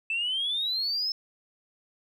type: exponential sweep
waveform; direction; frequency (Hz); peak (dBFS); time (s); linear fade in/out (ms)
sine; up; 2626 to 5274; -25; 0.1-1.12; 2
effects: tanh soft clip ceiling -22 dBFS